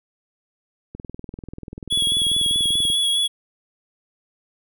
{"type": "click train", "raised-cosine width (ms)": 3, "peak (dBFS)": -21, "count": 41, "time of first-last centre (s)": [0.95, 2.901], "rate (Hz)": 20.5}
{"type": "tone with vibrato", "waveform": "square", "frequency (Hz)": 3356, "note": "G#7", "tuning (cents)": 17, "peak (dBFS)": -18, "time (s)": [1.9, 3.28], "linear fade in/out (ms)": 20, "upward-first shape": "sine", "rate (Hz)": 4.8, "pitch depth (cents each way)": 24}
{"effects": []}